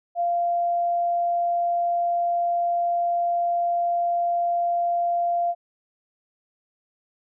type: tone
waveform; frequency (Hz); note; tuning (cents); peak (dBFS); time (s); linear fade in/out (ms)
sine; 693; F5; -14; -20; 0.15-5.55; 50
effects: none